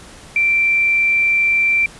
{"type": "tone", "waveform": "sine", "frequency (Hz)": 2349, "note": "D7", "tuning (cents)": 0, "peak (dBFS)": -12, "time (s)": [0.36, 1.86], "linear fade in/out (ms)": 2, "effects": ["pink hiss -40 dBFS RMS until 1.99 s", "resampled to 24000 Hz"]}